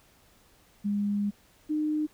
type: tone pair in turn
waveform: sine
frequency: 204.1 / 304.8 Hz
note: G#3 / D#4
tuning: -30 / -36 cents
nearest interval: perfect fifth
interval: 694 cents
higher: second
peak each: -25 dBFS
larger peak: neither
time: 0.84-1.31 / 1.69-2.07 s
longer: first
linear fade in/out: 20 ms
effects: pink hiss -61 dBFS RMS until 2.13 s